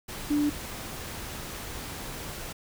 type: tone in noise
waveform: sine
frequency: 293.7 Hz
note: D4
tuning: in tune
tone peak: -22 dBFS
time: 0.3-0.5 s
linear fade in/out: 10 ms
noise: pink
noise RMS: -38 dBFS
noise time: 0.08-2.53 s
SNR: +13 dB
effects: none